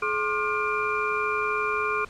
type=tone cluster; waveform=sine; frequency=425.9 / 1065 / 1197 / 1421 / 2386 Hz; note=G#4 / C6 / D6 / F6 / D7; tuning=+44 / +30 / +33 / +30 / +27 cents; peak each=-30 dBFS; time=0.02-2.05 s; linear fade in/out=5 ms; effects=pink hiss -49 dBFS RMS until 2.09 s + low-pass 7000 Hz 12 dB/octave